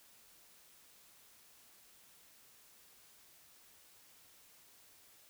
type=silence; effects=white hiss -63 dBFS RMS until 5.29 s